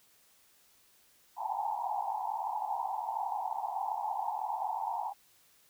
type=band-pass noise; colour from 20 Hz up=white; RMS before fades=-35 dBFS; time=1.36-5.14 s; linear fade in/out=50 ms; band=740 to 940 Hz; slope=96 dB/octave; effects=white hiss -65 dBFS RMS until 5.69 s